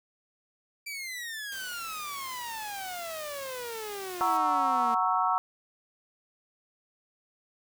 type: exponential sweep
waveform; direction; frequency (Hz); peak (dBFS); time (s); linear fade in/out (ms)
sawtooth; down; 2349 to 228.7; -32; 0.86-4.95; 10
type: noise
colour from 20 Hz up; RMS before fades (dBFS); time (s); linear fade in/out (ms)
white; -45; 1.52-4.37; 0
type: chord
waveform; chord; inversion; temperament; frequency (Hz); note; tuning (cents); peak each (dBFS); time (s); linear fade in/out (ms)
sine; F# dominant seventh; none; equal; 740 / 932.3 / 1108.7 / 1318.5; F#5 / A#5 / C#6 / E6; 0 / 0 / 0 / 0; -29; 4.21-5.38; 0
effects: none